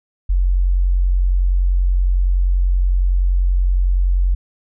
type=tone; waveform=sine; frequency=45.3 Hz; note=F#1; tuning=36 cents flat; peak=-12 dBFS; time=0.29-4.35 s; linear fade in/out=10 ms; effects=none